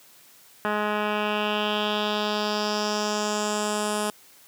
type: tone with low-pass filter sweep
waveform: 10% pulse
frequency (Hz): 210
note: G#3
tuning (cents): +19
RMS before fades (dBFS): -26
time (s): 0.65-4.1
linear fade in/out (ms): 0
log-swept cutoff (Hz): 1900 to 10000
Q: 3.1
effects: white hiss -53 dBFS RMS until 4.47 s + high-pass 100 Hz 12 dB/octave